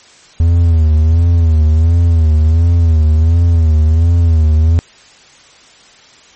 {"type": "tone with vibrato", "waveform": "triangle", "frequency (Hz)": 81.3, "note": "E2", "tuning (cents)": -23, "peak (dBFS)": -4, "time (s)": [0.4, 4.79], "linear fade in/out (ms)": 0, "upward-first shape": "sine", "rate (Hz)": 1.4, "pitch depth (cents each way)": 86, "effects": ["white hiss -42 dBFS RMS until 6.35 s", "MP3 32 kbps"]}